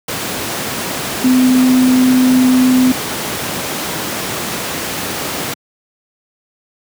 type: tone in noise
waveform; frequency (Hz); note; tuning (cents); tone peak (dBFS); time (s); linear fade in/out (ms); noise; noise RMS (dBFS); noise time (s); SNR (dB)
sine; 255.1; C4; -44; -7; 1.24-2.92; 5; pink; -20; 0.08-5.54; +10
effects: high-pass 150 Hz 12 dB/octave